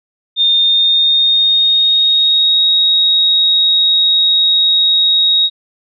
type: tone with pitch glide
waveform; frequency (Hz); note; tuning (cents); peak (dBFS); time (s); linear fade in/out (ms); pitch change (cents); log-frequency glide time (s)
sine; 3641 to 3776; A#7 to A#7; -41 to +22; -8; 0.36-5.5; 50; +63; 0.55-2.63
effects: none